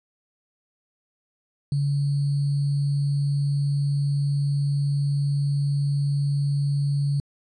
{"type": "tone with sample-and-hold", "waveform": "sine", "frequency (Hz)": 142.1, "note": "C#3", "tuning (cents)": 43, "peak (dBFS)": -20, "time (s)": [1.72, 7.2], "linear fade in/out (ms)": 2, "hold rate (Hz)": 4410, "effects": ["resampled to 22050 Hz"]}